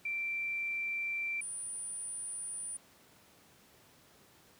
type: tone pair in turn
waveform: sine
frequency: 2349 / 9396 Hz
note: D7 / D9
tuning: 0 / 0 cents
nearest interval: 2 octaves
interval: 2400 cents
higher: second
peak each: -33 / -38 dBFS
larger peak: first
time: 0.05-1.41 / 1.41-2.77 s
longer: neither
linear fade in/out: 5 ms
effects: pink hiss -62 dBFS RMS until 4.59 s + high-pass 100 Hz 12 dB/octave

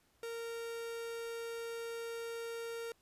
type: tone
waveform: 45% pulse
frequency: 462.4 Hz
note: A#4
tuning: 14 cents flat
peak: -40 dBFS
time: 0.23-2.92 s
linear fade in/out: 2 ms
effects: pink hiss -72 dBFS RMS until 3.01 s + resampled to 32000 Hz

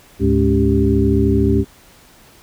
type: tone cluster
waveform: sine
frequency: 72.5 / 105.9 / 211.4 / 280.9 / 390.4 Hz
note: D2 / G#2 / G#3 / C#4 / G4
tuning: -22 / +34 / +31 / +23 / -7 cents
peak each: -18 dBFS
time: 0.19-1.65 s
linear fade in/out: 50 ms
effects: pink hiss -47 dBFS RMS until 2.42 s

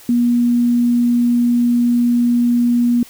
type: tone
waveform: sine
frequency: 240.1 Hz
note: B3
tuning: 49 cents flat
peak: -11 dBFS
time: 0.09-3.03 s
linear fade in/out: 2 ms
effects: white hiss -42 dBFS RMS until 3.09 s

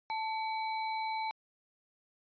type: tone with sample-and-hold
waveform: sine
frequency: 880 Hz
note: A5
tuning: in tune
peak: -32 dBFS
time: 0.1-1.31 s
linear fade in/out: 0 ms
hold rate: 3150 Hz
effects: resampled to 11025 Hz

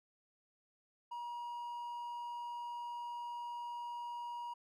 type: tone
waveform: triangle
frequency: 955 Hz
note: A#5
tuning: 42 cents sharp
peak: -39 dBFS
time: 1.11-4.54 s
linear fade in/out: 10 ms
effects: none

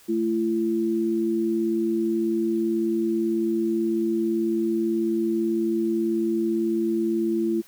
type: tone pair together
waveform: sine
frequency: 220 / 338.2 Hz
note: A3 / E4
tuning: 0 / +44 cents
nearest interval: perfect fifth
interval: 744 cents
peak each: -26 / -22 dBFS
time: 0.08-7.62 s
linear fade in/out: 20 ms
effects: white hiss -53 dBFS RMS until 7.67 s

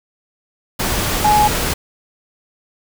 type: tone in noise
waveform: sine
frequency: 840 Hz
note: G#5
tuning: 19 cents sharp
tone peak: -10 dBFS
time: 1.24-1.48 s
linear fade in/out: 10 ms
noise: pink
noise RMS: -19 dBFS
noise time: 0.79-1.74 s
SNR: +6 dB
effects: none

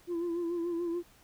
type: tone with vibrato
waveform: sine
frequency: 342.2 Hz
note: F4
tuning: 35 cents flat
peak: -28 dBFS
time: 0.07-1.03 s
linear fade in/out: 50 ms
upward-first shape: sine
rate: 6.9 Hz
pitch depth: 48 cents each way
effects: tanh soft clip ceiling -29 dBFS + pink hiss -61 dBFS RMS until 1.23 s

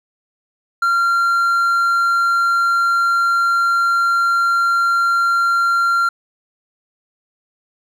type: tone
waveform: triangle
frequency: 1380 Hz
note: F6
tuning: 21 cents flat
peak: -11 dBFS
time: 0.82-6.09 s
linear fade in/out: 5 ms
effects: none

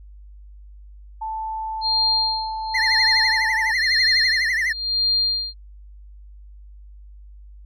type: tone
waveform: sine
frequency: 880 Hz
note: A5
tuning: in tune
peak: -25 dBFS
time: 1.21-3.72 s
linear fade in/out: 10 ms
type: tone with tremolo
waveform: sine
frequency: 4200 Hz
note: C8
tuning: 6 cents sharp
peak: -16 dBFS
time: 1.81-5.54 s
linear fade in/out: 50 ms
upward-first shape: sine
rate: 0.98 Hz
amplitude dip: 95%
type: tone with vibrato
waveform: triangle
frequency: 1909 Hz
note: A#6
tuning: 41 cents sharp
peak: -17 dBFS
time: 2.74-4.73 s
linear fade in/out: 10 ms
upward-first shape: triangle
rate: 12 Hz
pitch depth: 170 cents each way
effects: added 50 Hz sine -40 dBFS peak until 7.65 s

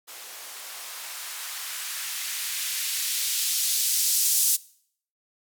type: noise with band-pass filter sweep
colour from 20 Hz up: violet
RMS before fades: -28 dBFS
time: 0.07-4.57 s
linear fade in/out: 20 ms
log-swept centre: 490 to 6700 Hz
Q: 0.88
effects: noise-tail reverb RT60 0.6 s tail -21 dB re dry

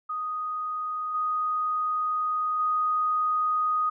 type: tone with level steps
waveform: sine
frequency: 1244.5 Hz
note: D#6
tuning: in tune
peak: -28 / -24 / -22 dBFS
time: 0.09-3.9 s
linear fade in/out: 10 ms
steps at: 1.14 / 2.59 s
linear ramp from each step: 10 ms
effects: none

